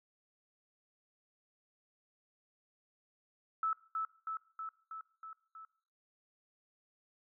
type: tone with echo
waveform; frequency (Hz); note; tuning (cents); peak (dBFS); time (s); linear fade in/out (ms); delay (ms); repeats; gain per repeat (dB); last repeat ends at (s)
sine; 1309; E6; -13; -30; 3.63-3.73; 2; 320; 6; -3; 5.65
effects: noise-tail reverb RT60 0.6 s tail -21 dB re dry